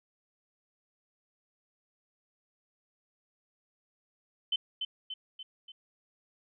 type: tone with echo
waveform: sine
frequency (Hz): 3061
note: G7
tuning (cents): -42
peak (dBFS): -26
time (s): 4.52-4.56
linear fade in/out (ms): 5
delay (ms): 290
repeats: 4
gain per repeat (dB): -5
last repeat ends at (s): 5.72
effects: none